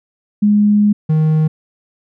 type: tone pair in turn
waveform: sine / triangle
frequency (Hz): 207.7 / 156.18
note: G#3 / D#3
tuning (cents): 0 / +7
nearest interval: perfect fourth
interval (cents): 493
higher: first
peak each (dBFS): -8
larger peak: neither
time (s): 0.42-0.93 / 1.09-1.48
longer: first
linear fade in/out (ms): 10
effects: none